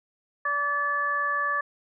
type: harmonic tone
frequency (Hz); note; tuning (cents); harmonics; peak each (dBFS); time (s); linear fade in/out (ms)
577; D5; -31; 1 / 2 / 3; -37 / -26 / -27; 0.45-1.61; 5
effects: none